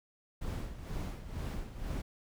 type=noise with tremolo; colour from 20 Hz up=brown; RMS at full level=-36 dBFS; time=0.41-2.02 s; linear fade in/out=10 ms; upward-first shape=sine; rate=2.1 Hz; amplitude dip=70%; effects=none